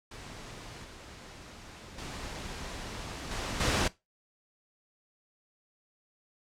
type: noise with level steps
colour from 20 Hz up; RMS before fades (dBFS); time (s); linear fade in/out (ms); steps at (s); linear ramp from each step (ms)
pink; -45 / -48 / -40 / -35 / -27; 0.11-3.88; 5; 0.84 / 1.98 / 3.31 / 3.6; 5
effects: noise-tail reverb RT60 0.2 s tail -18 dB re dry + low-pass 7000 Hz 12 dB/octave